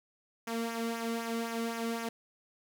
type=tone with flanger; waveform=sawtooth; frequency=230 Hz; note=A#3; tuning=23 cents flat; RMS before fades=-35 dBFS; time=0.47-2.09 s; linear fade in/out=5 ms; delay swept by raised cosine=0.23 to 1.23 ms; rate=3.9 Hz; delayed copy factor=-0.6; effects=none